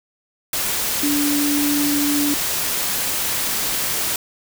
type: tone in noise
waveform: sine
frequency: 290 Hz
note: D4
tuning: 22 cents flat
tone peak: -18 dBFS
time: 1.03-2.34 s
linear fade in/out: 2 ms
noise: white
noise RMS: -22 dBFS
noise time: 0.53-4.16 s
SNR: +1 dB
effects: none